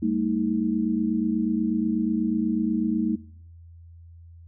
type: tone cluster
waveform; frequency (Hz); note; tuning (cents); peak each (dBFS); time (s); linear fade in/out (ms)
sine; 199 / 227.2 / 315.6; G3 / A#3 / D#4; +26 / -44 / +25; -28 / -23 / -26; 0.02-3.16; 10
effects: noise-tail reverb RT60 0.6 s tail -19 dB re dry + added 84 Hz sine -44 dBFS peak until 4.47 s